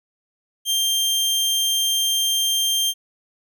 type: tone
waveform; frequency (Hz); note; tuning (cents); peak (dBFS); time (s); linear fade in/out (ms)
sawtooth; 3175; G7; +21; -15; 0.65-2.94; 50
effects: none